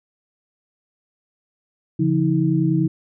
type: tone cluster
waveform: sine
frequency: 142 / 172.2 / 319.1 Hz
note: C#3 / F3 / D#4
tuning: +42 / -24 / +44 cents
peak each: -20 dBFS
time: 1.99-2.88 s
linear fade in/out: 10 ms
effects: none